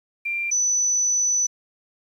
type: tone pair in turn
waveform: sine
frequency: 2374 / 5982 Hz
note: D7 / F#8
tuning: +18 / +18 cents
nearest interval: octave + major third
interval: 1600 cents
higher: second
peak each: -23 / -18 dBFS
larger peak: second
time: 0.25-0.51 / 0.51-1.47 s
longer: second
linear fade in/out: 10 ms
effects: 9-bit